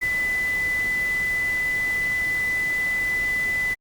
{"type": "tone in noise", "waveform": "sine", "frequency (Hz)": 2000, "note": "B6", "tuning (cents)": 21, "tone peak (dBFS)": -21, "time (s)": [0.01, 3.75], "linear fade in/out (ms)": 20, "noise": "pink", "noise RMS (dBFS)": -37, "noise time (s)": [0.01, 3.75], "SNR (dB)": 13, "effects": ["Opus 48 kbps"]}